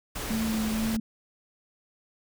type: noise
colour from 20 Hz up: pink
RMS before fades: -34 dBFS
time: 0.15-0.97 s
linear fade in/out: 10 ms
type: tone with vibrato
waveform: sine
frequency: 220.3 Hz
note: A3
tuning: 2 cents sharp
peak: -26 dBFS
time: 0.3-1 s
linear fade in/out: 5 ms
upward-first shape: sine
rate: 2.1 Hz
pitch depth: 18 cents each way
effects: none